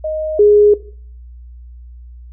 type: tone pair in turn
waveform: sine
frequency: 622.3 / 415.3 Hz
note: D#5 / G#4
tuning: 0 / 0 cents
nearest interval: perfect fifth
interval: 700 cents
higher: first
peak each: -17 / -5 dBFS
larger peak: second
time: 0.04-0.39 / 0.39-0.74 s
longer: neither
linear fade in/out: 5 ms
effects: noise-tail reverb RT60 0.5 s tail -18 dB re dry + added 60 Hz sine -33 dBFS peak until 2.32 s